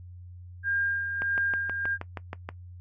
sine tone with tremolo, 1607 Hz, G6, 43 cents sharp, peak -24 dBFS, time 0.63-1.98 s, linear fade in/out 50 ms, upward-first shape sine, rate 1.6 Hz, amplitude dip 50%
click train, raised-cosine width 0.5 ms, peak -19 dBFS, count 9, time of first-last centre 1.22-2.49 s, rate 6.3 Hz
effects noise-tail reverb RT60 0.1 s tail -18 dB re dry + added 89 Hz sine -42 dBFS peak until 2.8 s

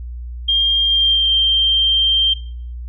sine tone with pitch glide, 3206 to 3160 Hz, G7 to G7, +38 to +13 cents, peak -11 dBFS, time 0.48-2.34 s, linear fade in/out 10 ms, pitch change -25 cents, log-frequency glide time 0.82-1.31 s, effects noise-tail reverb RT60 0.5 s tail -17 dB re dry + added 60 Hz sine -26 dBFS peak until 2.88 s

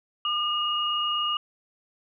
sine tone pair together, 1208 / 2868 Hz, D6 / F7, +48 / +45 cents, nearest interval octave + minor third, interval 1497 cents, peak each -27 / -26 dBFS, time 0.25-1.37 s, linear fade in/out 2 ms, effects none

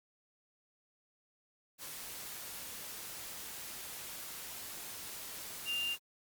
sine tone in noise, 2794 Hz, F7, in tune, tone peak -33 dBFS, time 5.65-5.97 s, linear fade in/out 50 ms, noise white, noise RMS -45 dBFS, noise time 1.78-5.99 s, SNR +9 dB, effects Opus 48 kbps

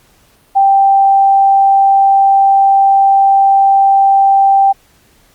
sine tone, 785 Hz, G5, 2 cents sharp, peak -5 dBFS, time 0.55-4.73 s, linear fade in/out 20 ms, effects pink hiss -50 dBFS RMS until 5.34 s + Opus 48 kbps

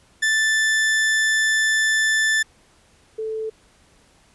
40% pulse / sine tone pair in turn, 1760 / 439.2 Hz, A6 / A4, 0 / -3 cents, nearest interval 2 octaves, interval 2403 cents, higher first, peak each -16 / -24 dBFS, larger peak first, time 0.22-2.43 / 3.18-3.5 s, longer first, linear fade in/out 10 ms, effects pink hiss -56 dBFS RMS until 4.34 s + resampled to 24000 Hz

